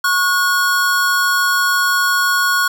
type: tone pair together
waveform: square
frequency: 1103 / 1448.7 Hz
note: C#6 / F#6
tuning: -9 / -37 cents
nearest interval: perfect fourth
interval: 472 cents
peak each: -19 / -15 dBFS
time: 0.04-2.68 s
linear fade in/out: 5 ms
effects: none